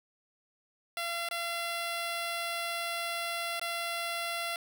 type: tone with dropouts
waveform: 10% pulse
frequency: 683 Hz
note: F5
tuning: 39 cents flat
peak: -24 dBFS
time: 0.97-4.56 s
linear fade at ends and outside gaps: 1 ms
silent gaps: 1.288-1.311 / 3.596-3.614 s
effects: none